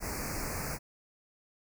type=band-stop noise; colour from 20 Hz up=pink; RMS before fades=-36 dBFS; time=0-0.79 s; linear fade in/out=50 ms; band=2500 to 4500 Hz; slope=96 dB/octave; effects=none